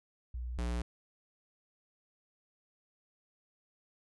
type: tone pair in turn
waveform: sine / square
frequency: 60.6 / 59.59 Hz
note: B1 / A#1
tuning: -32 / +39 cents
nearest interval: unison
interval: 29 cents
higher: first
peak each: -36 / -33 dBFS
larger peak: second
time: 0.34-0.58 / 0.58-0.82 s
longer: neither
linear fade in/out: 5 ms
effects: resampled to 24000 Hz